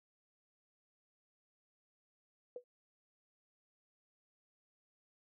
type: tone with exponential decay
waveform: sine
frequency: 493 Hz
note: B4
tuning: 3 cents flat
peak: -38 dBFS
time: 2.56-2.64 s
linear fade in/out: 2 ms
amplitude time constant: 17 ms
effects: none